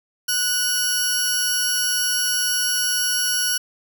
15% pulse tone pair together, 1480 / 5598 Hz, F#6 / F8, 0 / +3 cents, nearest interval octave + major seventh, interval 2303 cents, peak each -16 dBFS, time 0.28-3.58 s, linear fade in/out 10 ms, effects none

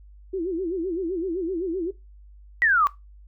sine tone with vibrato, 353.9 Hz, F4, 23 cents sharp, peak -24 dBFS, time 0.33-1.91 s, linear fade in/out 10 ms, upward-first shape sine, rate 7.8 Hz, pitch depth 160 cents each way
sine exponential sweep, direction down, 1971 to 1109 Hz, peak -16 dBFS, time 2.62-2.87 s, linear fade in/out 0 ms
effects noise-tail reverb RT60 0.2 s tail -19 dB re dry + added 50 Hz sine -45 dBFS peak until 3.27 s

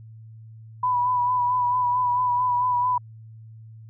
sine tone with vibrato, 987.8 Hz, B5, in tune, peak -19 dBFS, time 0.83-2.98 s, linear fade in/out 5 ms, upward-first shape sine, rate 4.5 Hz, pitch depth 30 cents each way, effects added 111 Hz sine -41 dBFS peak until 3.89 s

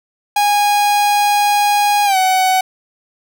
45% pulse tone with pitch glide, 823 to 750.3 Hz, G#5 to F#5, -16 to +24 cents, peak -11 dBFS, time 0.36-2.61 s, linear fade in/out 5 ms, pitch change -160 cents, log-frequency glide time 2.05-2.17 s, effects none

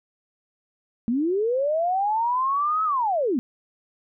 sine linear two-way sweep, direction up then down, 220 to 1300 to 220 Hz, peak -20 dBFS, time 1.08-3.39 s, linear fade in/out 0 ms, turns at 2.84 s, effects none

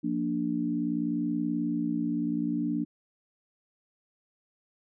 sine chord, Bb major, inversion second, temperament equal, 174.61 / 233.1 / 293.7 Hz, F3 / Bb3 / D4, 0 / 0 / 0 cents, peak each -34 / -31 / -29 dBFS, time 0.03-2.85 s, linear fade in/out 20 ms, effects none

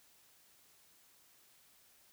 silence, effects white hiss -66 dBFS RMS until 2.12 s

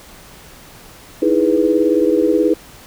sine chord, E major seventh, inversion third, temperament equal, 311.1 / 329.6 / 415.3 / 493.9 Hz, D#4 / E4 / G#4 / B4, 0 / 0 / 0 / 0 cents, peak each -17 dBFS, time 1.22-2.54 s, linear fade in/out 5 ms, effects pink hiss -41 dBFS RMS until 2.86 s

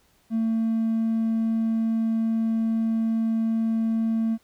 triangle tone, 224.8 Hz, A3, 37 cents sharp, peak -18 dBFS, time 0.3-4.38 s, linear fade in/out 50 ms, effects tanh soft clip ceiling -16 dBFS + pink hiss -63 dBFS RMS until 4.43 s

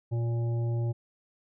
harmonic tone with a mistuned harmonic, 117.6 Hz, A#2, 16 cents sharp, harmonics 1 / 3 / 5 / 7, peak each -26 / -39 / -44 / -49 dBFS, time 0.11-0.93 s, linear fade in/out 20 ms, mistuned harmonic 5, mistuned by -28 cents, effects none

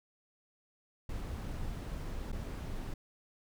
brown noise with dropouts, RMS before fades -39 dBFS, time 1.09-2.94 s, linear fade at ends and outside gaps 5 ms, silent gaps 2.319-2.326 s, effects none

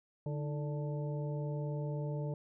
harmonic tone with a mistuned harmonic, 146.83 Hz, D3, in tune, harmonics 1 / 2 / 3 / 4 / 6, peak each -35 / -47 / -44 / -45 / -52 dBFS, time 0.26-2.34 s, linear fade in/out 2 ms, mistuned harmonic 2, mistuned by +130 cents, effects none

